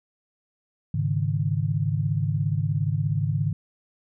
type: chord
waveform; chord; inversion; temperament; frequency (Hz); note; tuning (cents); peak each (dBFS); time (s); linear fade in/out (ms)
sine; Ab suspended fourth; none; equal; 103.83 / 138.59 / 155.56; Ab2 / Db3 / Eb3; 0 / 0 / 0; -26; 0.94-3.53; 5
effects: none

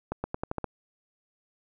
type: accelerating click train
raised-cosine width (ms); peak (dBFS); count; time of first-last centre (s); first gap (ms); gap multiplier
1; -16; 7; 0.12-0.643; 120; 0.87
effects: none

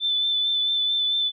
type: tone with vibrato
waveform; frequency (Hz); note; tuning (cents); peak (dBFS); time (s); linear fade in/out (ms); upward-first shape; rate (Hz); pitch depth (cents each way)
sine; 3520; A7; 0; -20; 0-1.32; 50; sine; 4.5; 20
effects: none

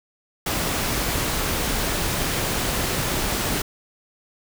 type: noise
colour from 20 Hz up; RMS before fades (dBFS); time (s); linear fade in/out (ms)
pink; -24; 0.46-3.62; 5
effects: none

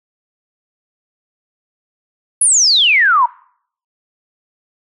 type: exponential sweep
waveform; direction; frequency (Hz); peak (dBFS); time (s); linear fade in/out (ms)
sine; down; 10730 to 922; -8; 2.41-3.26; 5
effects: noise-tail reverb RT60 0.6 s tail -23 dB re dry

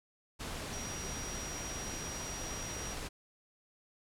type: tone in noise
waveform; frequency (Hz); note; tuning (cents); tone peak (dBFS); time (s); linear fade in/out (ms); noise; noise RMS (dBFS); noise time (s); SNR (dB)
sine; 5730; F8; +44; -43; 0.72-2.95; 20; pink; -41; 0.39-3.09; -5
effects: low-pass 10000 Hz 12 dB/octave

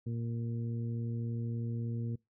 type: harmonic tone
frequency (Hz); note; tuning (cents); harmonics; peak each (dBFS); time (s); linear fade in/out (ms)
116.54; A#2; 0; 1 / 2 / 3 / 4; -34 / -40 / -49 / -50; 0.06-2.16; 10
effects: noise-tail reverb RT60 0.2 s tail -24 dB re dry

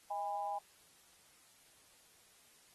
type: tone with amplitude modulation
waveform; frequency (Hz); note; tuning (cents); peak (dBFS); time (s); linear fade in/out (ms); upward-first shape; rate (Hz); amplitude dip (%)
sine; 814; G#5; -35; -32; 0.1-0.59; 10; sine; 183; 85
effects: white hiss -65 dBFS RMS until 2.74 s + AAC 32 kbps

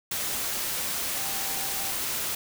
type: tone in noise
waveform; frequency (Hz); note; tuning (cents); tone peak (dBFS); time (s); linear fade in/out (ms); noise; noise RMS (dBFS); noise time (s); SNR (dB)
sine; 784; G5; 0; -41; 1.17-1.91; 5; white; -30; 0.11-2.35; -14
effects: none

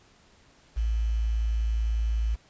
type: tone with quantisation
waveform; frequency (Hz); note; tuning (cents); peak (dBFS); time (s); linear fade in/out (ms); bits
sine; 55.5; A1; +16; -23; 0.76-2.36; 20; 8
effects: pink hiss -59 dBFS RMS until 2.49 s + resampled to 16000 Hz

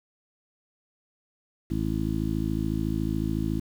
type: harmonic tone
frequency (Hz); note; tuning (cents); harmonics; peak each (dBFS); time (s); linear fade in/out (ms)
53.9; A1; -35; 1 / 2 / 3 / 4 / 5 / 6; -32 / -32 / -32 / -32 / -32 / -32; 1.7-3.6; 10
effects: 8-bit

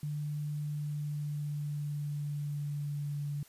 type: tone with pitch glide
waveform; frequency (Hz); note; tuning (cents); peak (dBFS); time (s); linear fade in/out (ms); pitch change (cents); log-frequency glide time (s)
sine; 148.4 to 144.84; D3 to D3; +18 to -24; -33; 0.03-3.43; 2; -42; 0.63-3.28
effects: white hiss -60 dBFS RMS until 3.48 s + resampled to 32000 Hz

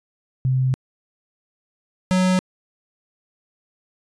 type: tone pair in turn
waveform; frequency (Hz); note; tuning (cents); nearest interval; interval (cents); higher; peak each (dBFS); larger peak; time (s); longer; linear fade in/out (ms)
sine / square; 130 / 184.81; C3 / F#3; -11 / -2; tritone; 609; second; -16; neither; 0.45-0.74 / 2.11-2.39; first; 0
effects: resampled to 22050 Hz

